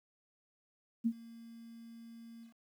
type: tone with ADSR envelope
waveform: sine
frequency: 230 Hz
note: A#3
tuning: 23 cents flat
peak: -26 dBFS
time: 1.04-2.54 s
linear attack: 23 ms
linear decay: 62 ms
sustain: -23 dB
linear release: 110 ms
effects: 11-bit